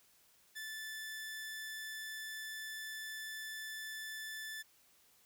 sawtooth tone, 1752 Hz, A6, 8 cents flat, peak -39 dBFS, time 0.55-4.63 s, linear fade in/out 20 ms, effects white hiss -68 dBFS RMS until 5.25 s

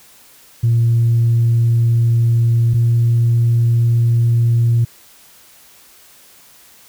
sine tone pair in turn, 116.54 / 117.22 Hz, A#2 / A#2, 0 / +10 cents, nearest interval unison, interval 10 cents, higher second, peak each -9 dBFS, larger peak neither, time 0.63-2.74 / 2.74-4.85 s, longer neither, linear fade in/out 10 ms, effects tanh soft clip ceiling -7 dBFS + white hiss -46 dBFS RMS until 6.88 s

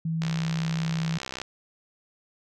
sine tone, 162.5 Hz, E3, 24 cents flat, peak -25 dBFS, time 0.05-1.18 s, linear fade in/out 5 ms
click train, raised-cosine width 0.2 ms, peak -16 dBFS, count 79, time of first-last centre 0.22-1.416 s, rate 65.2 Hz
effects none

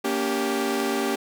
sawtooth chord, G diminished, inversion first, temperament equal with one note detuned, 233.1 / 283 / 392 Hz, Bb3 / Db4 / G4, 0 / +36 / 0 cents, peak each -25 / -24 / -22 dBFS, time 0.04-1.16 s, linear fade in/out 10 ms, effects none

